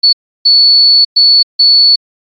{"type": "tone bursts at uneven times", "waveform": "sine", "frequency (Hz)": 4435, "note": "C#8", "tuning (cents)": 0, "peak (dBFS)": -3, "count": 4, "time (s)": [[0.03, 0.13], [0.45, 1.05], [1.16, 1.43], [1.59, 1.96]], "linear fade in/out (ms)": 10, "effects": ["AAC 64 kbps"]}